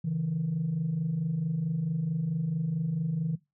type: tone pair together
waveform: sine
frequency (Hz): 138.59 / 163.13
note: C#3 / E3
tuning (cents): 0 / -18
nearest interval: minor third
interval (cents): 282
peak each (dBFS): -32 / -27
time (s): 0.04-3.36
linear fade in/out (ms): 10
effects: noise-tail reverb RT60 0.2 s tail -19 dB re dry + tanh soft clip ceiling -22 dBFS